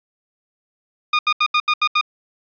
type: tone bursts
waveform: 20% pulse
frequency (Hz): 1223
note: D#6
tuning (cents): -30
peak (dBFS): -9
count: 7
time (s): 1.13-2.012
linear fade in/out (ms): 5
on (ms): 60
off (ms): 77
effects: resampled to 11025 Hz + 8-bit